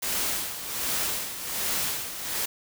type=noise with tremolo; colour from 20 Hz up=white; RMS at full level=-27 dBFS; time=0.02-2.46 s; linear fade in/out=10 ms; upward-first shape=sine; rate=1.3 Hz; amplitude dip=65%; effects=none